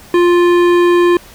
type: tone with hard clipping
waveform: triangle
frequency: 350 Hz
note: F4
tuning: 4 cents sharp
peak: -9 dBFS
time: 0.14-1.17 s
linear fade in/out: 2 ms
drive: 18 dB
effects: pink hiss -39 dBFS RMS until 1.34 s